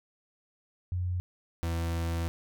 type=tone pair in turn; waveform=sine / 40% pulse; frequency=90.1 / 83.63 Hz; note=F#2 / E2; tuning=-45 / +26 cents; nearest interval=minor second; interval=129 cents; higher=first; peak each=-28 dBFS; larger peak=neither; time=0.92-1.2 / 1.63-2.28 s; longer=second; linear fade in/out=0 ms; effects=none